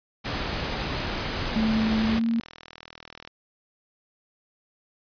pink noise, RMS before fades -29 dBFS, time 0.24-2.2 s, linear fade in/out 20 ms
sine tone with pitch glide, 220 to 230.1 Hz, A3 to A#3, 0 to -22 cents, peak -21 dBFS, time 1.56-2.4 s, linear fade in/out 2 ms, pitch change +78 cents, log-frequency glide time 2.05-2.26 s
click train, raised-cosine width 0.2 ms, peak -23 dBFS, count 66, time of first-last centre 1.67-3.275 s, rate 40.5 Hz
effects resampled to 11025 Hz

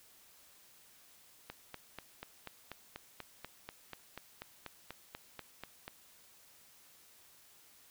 click train, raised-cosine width 0.3 ms, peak -27 dBFS, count 19, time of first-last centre 1.5-5.88 s, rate 4.11 Hz, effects white hiss -62 dBFS RMS until 7.9 s

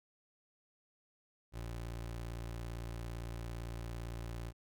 25% pulse tone, 57.7 Hz, A#1, 17 cents flat, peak -37 dBFS, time 1.52-4.53 s, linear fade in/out 50 ms, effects none

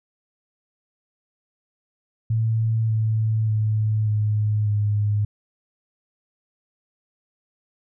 sine tone with pitch steps, 112.1 / 110.05 / 108.03 / 106.05 / 104.11 Hz, A2 / A2 / A2 / G#2 / G#2, +33 / +1 / -31 / +37 / +5 cents, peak -18 dBFS, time 2.3-5.25 s, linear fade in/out 5 ms, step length 590 ms, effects none

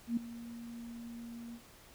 sine tone with ADSR envelope, 234.2 Hz, A#3, 8 cents sharp, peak -27 dBFS, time 0.07-1.61 s, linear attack 100 ms, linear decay 5 ms, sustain -16 dB, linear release 70 ms, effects pink hiss -58 dBFS RMS until 1.94 s

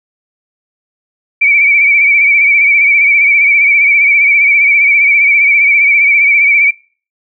sine tone with vibrato, 2292 Hz, D7, 43 cents flat, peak -5 dBFS, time 1.41-6.71 s, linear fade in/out 10 ms, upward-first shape sine, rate 15 Hz, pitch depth 55 cents each way, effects noise-tail reverb RT60 0.4 s tail -23 dB re dry

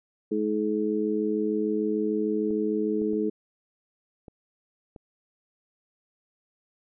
harmonic tone, 106.6 Hz, G#2, 46 cents sharp, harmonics 2 / 3 / 4, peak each -29 / -28 / -27 dBFS, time 0.31-3.3 s, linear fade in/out 10 ms
clicks, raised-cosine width 2 ms, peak -30 dBFS, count 5, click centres 2.507 / 3.017 / 3.133 / 4.282 / 4.962 s
effects none

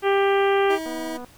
harmonic tone, 395.3 Hz, G4, 15 cents sharp, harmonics 1 / 2 / 3 / 4 / 5 / 6 / 7 / 8, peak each -18 / -24 / -28 / -30 / -32 / -34 / -35 / -36 dBFS, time 0.02-0.79 s, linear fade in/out 50 ms
25% pulse tone, 321 Hz, E4, 46 cents flat, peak -25 dBFS, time 0.69-1.18 s, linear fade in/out 20 ms
click train, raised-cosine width 1 ms, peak -25 dBFS, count 96, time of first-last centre 0.86-1.246 s, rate 246 Hz
effects pink hiss -51 dBFS RMS until 1.37 s

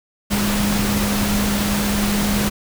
sine tone in noise, 204.7 Hz, G#3, 25 cents flat, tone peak -19 dBFS, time 0.3-2.5 s, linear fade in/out 20 ms, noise pink, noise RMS -22 dBFS, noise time 0.3-2.5 s, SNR 0 dB, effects none

